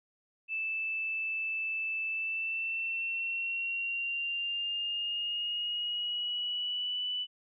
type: tone with pitch glide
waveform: sine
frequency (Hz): 2637 to 2977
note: E7 to F#7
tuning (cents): 0 to +10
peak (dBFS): -31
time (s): 0.48-7.27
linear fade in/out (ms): 50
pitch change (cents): +210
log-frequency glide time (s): 2.09-7.06
effects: none